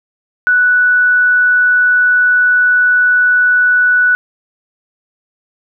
sine tone, 1480 Hz, F#6, in tune, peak -7 dBFS, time 0.47-4.15 s, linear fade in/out 0 ms, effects none

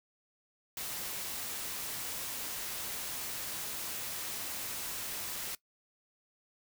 white noise, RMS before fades -39 dBFS, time 0.77-5.55 s, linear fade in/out 2 ms, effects noise-tail reverb RT60 0.1 s tail -20 dB re dry

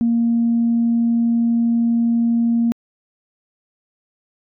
sine tone, 233.1 Hz, A#3, in tune, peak -13 dBFS, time 0.01-2.72 s, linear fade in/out 0 ms, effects tanh soft clip ceiling -9 dBFS

